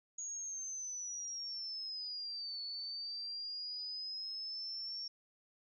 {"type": "linear two-way sweep", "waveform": "sine", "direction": "down then up", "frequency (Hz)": [6710, 4435, 5500], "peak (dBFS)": -40, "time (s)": [0.18, 5.08], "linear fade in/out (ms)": 5, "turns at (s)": 2.62, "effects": []}